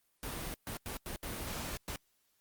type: noise bursts at uneven times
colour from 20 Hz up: pink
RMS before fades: -40 dBFS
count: 6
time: 0.23-0.54 / 0.67-0.77 / 0.86-0.97 / 1.06-1.16 / 1.23-1.77 / 1.88-1.96 s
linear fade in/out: 0 ms
effects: white hiss -75 dBFS RMS until 2.4 s + Opus 32 kbps